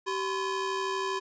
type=ring-modulated tone; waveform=35% pulse; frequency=698.5 Hz; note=F5; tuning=in tune; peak=-24 dBFS; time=0.06-1.2 s; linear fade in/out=20 ms; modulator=313 Hz; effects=resampled to 16000 Hz